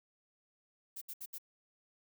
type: noise bursts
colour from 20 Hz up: violet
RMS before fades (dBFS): -44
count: 4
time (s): 0.96-1.384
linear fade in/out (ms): 10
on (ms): 55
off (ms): 68
effects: none